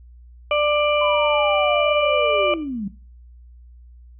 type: harmonic tone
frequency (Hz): 592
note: D5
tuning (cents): +14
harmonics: 1 / 2 / 4 / 5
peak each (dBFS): -18 / -23 / -23 / -27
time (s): 0.51-2.54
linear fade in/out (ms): 2
type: linear sweep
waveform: sine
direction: down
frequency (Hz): 1028 to 185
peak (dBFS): -24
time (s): 1.01-2.88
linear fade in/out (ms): 5
effects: noise-tail reverb RT60 0.4 s tail -17 dB re dry + added 60 Hz sine -42 dBFS peak until 4.19 s